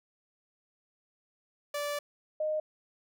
sawtooth / sine tone pair in turn, 582 / 616.6 Hz, D5 / D#5, -16 / -16 cents, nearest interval minor second, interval 100 cents, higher second, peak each -28 dBFS, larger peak neither, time 1.74-1.99 / 2.4-2.6 s, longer first, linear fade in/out 5 ms, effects none

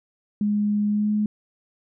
sine tone with pitch glide, 207.7 to 210.8 Hz, G#3 to G#3, 0 to +26 cents, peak -19 dBFS, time 0.41-1.26 s, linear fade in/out 2 ms, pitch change +26 cents, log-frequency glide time 0.88-1.11 s, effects none

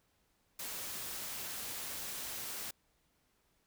white noise, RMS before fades -42 dBFS, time 0.59-2.71 s, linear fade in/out 5 ms, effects pink hiss -75 dBFS RMS until 3.66 s

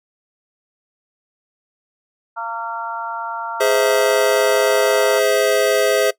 harmonic tone, 229.3 Hz, A#3, 28 cents flat, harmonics 3 / 4 / 5 / 6, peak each -32 / -26 / -33 / -27 dBFS, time 2.36-5.2 s, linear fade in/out 20 ms
square chord, Ab augmented, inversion none, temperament just, 415.3 / 519.1 / 648.9 Hz, Ab4 / C5 / E5, 0 / -14 / -27 cents, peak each -19 dBFS, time 3.6-6.11 s, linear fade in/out 10 ms
effects noise-tail reverb RT60 0.1 s tail -20 dB re dry

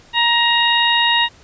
harmonic tone, 941 Hz, A#5, 16 cents sharp, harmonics 1 / 2 / 3 / 4, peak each -18 / -18 / -18 / -18 dBFS, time 0.13-1.29 s, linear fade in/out 50 ms, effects pink hiss -47 dBFS RMS until 1.43 s + resampled to 16000 Hz

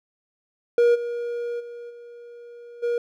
triangle tone with level steps, 475.7 Hz, A#4, 35 cents sharp, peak -12 / -24 / -33 / -38 / -19 dBFS, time 0.78-2.98 s, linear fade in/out 2 ms, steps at 0.94 / 1.59 / 1.89 / 2.82 s, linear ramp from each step 20 ms, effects none

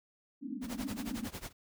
pink band-pass noise, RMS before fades -40 dBFS, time 0.41-1.28 s, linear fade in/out 20 ms, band 200 to 290 Hz, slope 96 dB/octave
pink noise with tremolo, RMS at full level -41 dBFS, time 0.61-1.53 s, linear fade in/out 50 ms, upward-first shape sine, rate 11 Hz, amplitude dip 90%
effects none

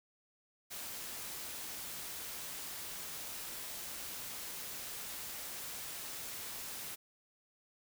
white noise, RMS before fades -44 dBFS, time 0.7-6.96 s, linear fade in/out 20 ms, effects none

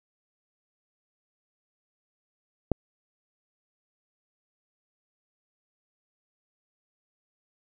click, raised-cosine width 2 ms, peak -9 dBFS, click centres 2.717 s, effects none

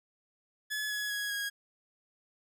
sawtooth tone with pitch steps, 1708 / 1686.4 / 1665.1 / 1644.1 Hz, G#6 / G#6 / G#6 / G#6, +48 / +26 / +4 / -18 cents, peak -29 dBFS, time 0.7-1.5 s, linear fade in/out 20 ms, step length 200 ms, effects none

